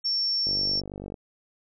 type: tone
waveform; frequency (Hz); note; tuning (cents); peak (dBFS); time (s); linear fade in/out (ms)
sine; 5450; F8; -43; -23; 0.04-0.81; 20
type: click train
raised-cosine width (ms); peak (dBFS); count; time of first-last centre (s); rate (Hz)
2; -24; 34; 0.47-1.142; 49.1
effects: none